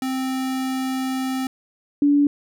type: tone pair in turn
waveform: square / sine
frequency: 261.6 / 287.8 Hz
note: C4 / D4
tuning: 0 / -35 cents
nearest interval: major second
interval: 165 cents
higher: second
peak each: -23 / -13 dBFS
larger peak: second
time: 0.02-1.47 / 2.02-2.27 s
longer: first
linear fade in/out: 2 ms
effects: none